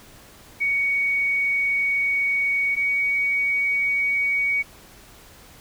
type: tone pair in turn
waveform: sine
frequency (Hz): 2238 / 2247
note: C#7 / C#7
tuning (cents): +16 / +23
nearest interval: unison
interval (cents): 7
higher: second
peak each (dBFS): -19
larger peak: neither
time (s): 0.6-2.76 / 2.76-4.63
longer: first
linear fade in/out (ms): 20
effects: pink hiss -48 dBFS RMS until 5.6 s